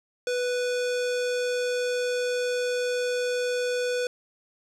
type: tone with low-pass filter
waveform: square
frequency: 493.9 Hz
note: B4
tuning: in tune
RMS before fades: -27 dBFS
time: 0.27-4.07 s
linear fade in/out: 2 ms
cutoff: 7100 Hz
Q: 1.2
effects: 10-bit